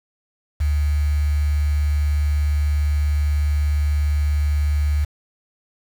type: tone with quantisation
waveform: sine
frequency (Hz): 73.6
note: D2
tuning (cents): +4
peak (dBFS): -16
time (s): 0.6-5.05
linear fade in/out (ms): 10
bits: 6
effects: none

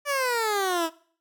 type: exponential sweep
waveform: 15% pulse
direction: down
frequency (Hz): 587.3 to 317.5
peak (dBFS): -17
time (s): 0.05-0.9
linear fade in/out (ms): 50
effects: noise-tail reverb RT60 0.5 s tail -21 dB re dry

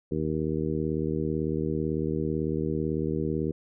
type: harmonic tone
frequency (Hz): 78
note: D#2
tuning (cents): +5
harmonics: 1 / 2 / 3 / 4 / 5 / 6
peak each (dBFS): -36 / -31 / -33 / -32 / -32 / -35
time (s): 0.11-3.52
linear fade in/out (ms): 10
effects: none

